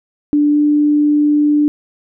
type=tone with pitch glide; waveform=sine; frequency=294 to 295.9 Hz; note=D4 to D4; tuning=+2 to +13 cents; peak=-9 dBFS; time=0.33-1.68 s; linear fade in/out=0 ms; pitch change=+11 cents; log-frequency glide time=0.51-0.57 s; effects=none